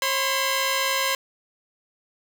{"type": "tone pair together", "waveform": "10% pulse", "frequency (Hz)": [539.8, 1019], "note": ["C#5", "C6"], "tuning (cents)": [-46, -46], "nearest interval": "major seventh", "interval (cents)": 1100, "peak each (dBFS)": -16, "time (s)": [0.02, 1.15], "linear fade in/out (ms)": 2, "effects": []}